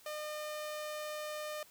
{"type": "tone", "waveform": "sawtooth", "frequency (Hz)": 606, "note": "D#5", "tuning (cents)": -46, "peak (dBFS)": -35, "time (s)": [0.06, 1.63], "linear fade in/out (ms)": 2, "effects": ["white hiss -61 dBFS RMS until 1.7 s"]}